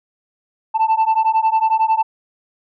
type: beating tone pair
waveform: sine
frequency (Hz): 880 / 891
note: A5 / A5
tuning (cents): 0 / +22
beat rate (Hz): 11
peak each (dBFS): -14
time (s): 0.74-2.03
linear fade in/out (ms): 20
effects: tanh soft clip ceiling -10 dBFS